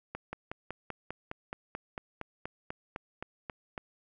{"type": "slowing click train", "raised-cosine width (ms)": 0.5, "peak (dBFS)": -22, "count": 17, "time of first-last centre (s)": [0.15, 3.778], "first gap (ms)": 180, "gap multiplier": 1.03, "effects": []}